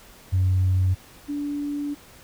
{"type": "tone pair in turn", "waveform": "sine", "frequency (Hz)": [93, 289.5], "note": ["F#2", "D4"], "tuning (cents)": [9, -25], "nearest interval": "octave + minor sixth", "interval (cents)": 1966, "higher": "second", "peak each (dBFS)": [-16, -25], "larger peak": "first", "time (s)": [[0.32, 0.95], [1.28, 1.95]], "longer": "second", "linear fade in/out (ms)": 20, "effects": ["tanh soft clip ceiling -14 dBFS", "pink hiss -49 dBFS RMS until 2.23 s"]}